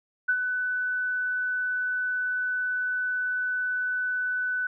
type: tone with ADSR envelope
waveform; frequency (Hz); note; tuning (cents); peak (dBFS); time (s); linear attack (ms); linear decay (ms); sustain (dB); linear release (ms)
sine; 1497; F#6; +20; -19; 0.28-4.67; 13; 68; -6; 4
effects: none